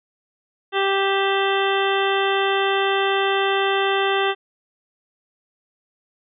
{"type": "harmonic tone with a mistuned harmonic", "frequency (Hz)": 392, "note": "G4", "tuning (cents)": 0, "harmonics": [1, 2, 3, 4, 5, 7, 8, 9], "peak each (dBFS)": [-21, -24, -26, -27, -28, -29, -30, -31], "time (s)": [0.72, 4.35], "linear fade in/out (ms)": 50, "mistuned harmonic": 7, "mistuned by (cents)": -40, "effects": []}